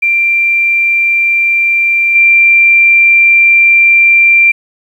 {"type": "tone with level steps", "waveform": "sine", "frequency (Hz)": 2365, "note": "D7", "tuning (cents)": 12, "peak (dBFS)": [-7, -3], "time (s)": [0.02, 4.52], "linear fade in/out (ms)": 10, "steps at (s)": 2.15, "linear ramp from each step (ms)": 5, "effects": ["7-bit"]}